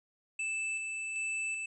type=tone with tremolo; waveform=square; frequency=2636 Hz; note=E7; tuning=1 cent flat; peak=-33 dBFS; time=0.39-1.66 s; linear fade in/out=5 ms; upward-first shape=square; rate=1.3 Hz; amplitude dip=30%; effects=resampled to 24000 Hz